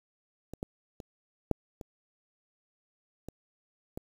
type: clicks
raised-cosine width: 2 ms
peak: -27 / -21 / -29 / -12 / -28 / -27 / -24 dBFS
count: 7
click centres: 0.536 / 0.629 / 1.002 / 1.513 / 1.812 / 3.286 / 3.975 s
effects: 8-bit